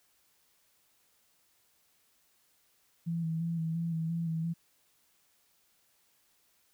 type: tone with vibrato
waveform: sine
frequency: 164.81 Hz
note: E3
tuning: in tune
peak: -30 dBFS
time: 3.06-4.54 s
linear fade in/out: 20 ms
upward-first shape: square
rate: 2.9 Hz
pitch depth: 28 cents each way
effects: white hiss -70 dBFS RMS until 6.73 s